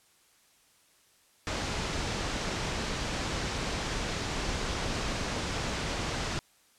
pink low-pass noise, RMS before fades -33 dBFS, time 1.47-6.39 s, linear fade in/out 0 ms, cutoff 7100 Hz, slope 24 dB/octave, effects white hiss -64 dBFS RMS until 6.78 s + low-pass 11000 Hz 12 dB/octave

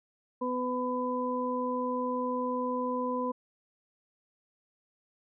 harmonic tone, 250.7 Hz, B3, 26 cents sharp, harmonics 1 / 2 / 4, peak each -33 / -33 / -33 dBFS, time 0.41-3.32 s, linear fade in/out 10 ms, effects none

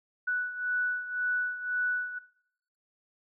sine beating tone pair, 1480 / 1481.9 Hz, F#6 / F#6, 0 / +2 cents, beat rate 1.9 Hz, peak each -30 / -34 dBFS, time 0.27-2.19 s, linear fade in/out 10 ms, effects noise-tail reverb RT60 0.7 s tail -18 dB re dry

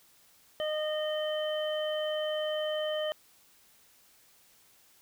harmonic tone, 614 Hz, D#5, 23 cents flat, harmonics 1 / 2 / 3 / 5, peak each -30 / -44 / -42 / -38 dBFS, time 0.6-3.12 s, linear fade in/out 0 ms, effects white hiss -62 dBFS RMS until 5.01 s

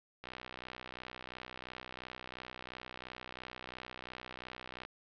click train, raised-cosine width 0.3 ms, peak -28 dBFS, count 291, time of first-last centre 0.24-4.85 s, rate 62.9 Hz, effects low-pass 5000 Hz 12 dB/octave

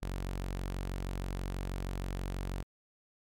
sawtooth tone, 46.25 Hz, F#1, in tune, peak -31 dBFS, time 0.02-2.63 s, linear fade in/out 10 ms, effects AAC 64 kbps

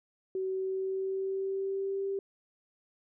sine tone with pitch glide, 378.2 to 392.4 Hz, F#4 to G4, +38 to +2 cents, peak -30 dBFS, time 0.35-2.19 s, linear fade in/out 2 ms, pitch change +64 cents, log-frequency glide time 0.47-2.07 s, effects none

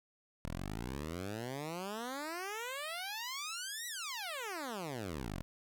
10% pulse exponential two-way sweep, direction up then down, 38.56 to 1975.5 to 38.56 Hz, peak -31 dBFS, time 0.45-5.42 s, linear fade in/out 0 ms, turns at 3.87 s, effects none

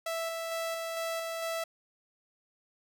sawtooth tone with tremolo, 659.3 Hz, E5, in tune, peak -28 dBFS, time 0.06-1.64 s, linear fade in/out 5 ms, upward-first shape square, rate 2.2 Hz, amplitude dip 25%, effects none

